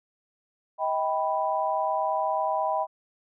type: chord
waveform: sine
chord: Eb augmented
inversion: none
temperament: equal with one note detuned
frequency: 633.9 / 784 / 987.8 Hz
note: Eb5 / G5 / B5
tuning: +32 / 0 / 0 cents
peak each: -28 dBFS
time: 0.78-2.87 s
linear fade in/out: 50 ms
effects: none